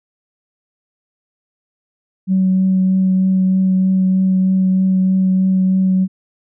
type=tone with vibrato; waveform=sine; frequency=188 Hz; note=F#3; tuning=28 cents sharp; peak=-10 dBFS; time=2.27-6.08 s; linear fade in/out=50 ms; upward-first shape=triangle; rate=3.2 Hz; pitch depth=12 cents each way; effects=tanh soft clip ceiling -6 dBFS